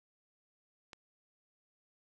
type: click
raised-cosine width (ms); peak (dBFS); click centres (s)
0.2; -30; 0.932
effects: none